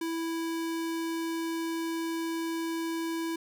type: tone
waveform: square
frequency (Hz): 329.6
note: E4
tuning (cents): 0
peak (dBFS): -31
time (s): 0.01-3.36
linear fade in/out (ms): 5
effects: none